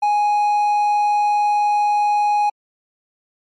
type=tone; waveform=triangle; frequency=830.6 Hz; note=G#5; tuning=in tune; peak=-12 dBFS; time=0.02-2.5 s; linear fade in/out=10 ms; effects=MP3 48 kbps